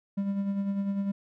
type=tone with tremolo; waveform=triangle; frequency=198.4 Hz; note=G3; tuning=21 cents sharp; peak=-23 dBFS; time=0.17-1.12 s; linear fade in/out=10 ms; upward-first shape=sine; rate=10 Hz; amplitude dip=45%; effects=none